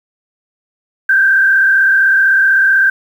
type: tone with frequency modulation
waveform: sine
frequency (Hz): 1571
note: G6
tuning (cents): +3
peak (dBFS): -7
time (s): 1.09-2.9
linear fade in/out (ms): 5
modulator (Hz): 35.8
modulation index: 1.2
effects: 7-bit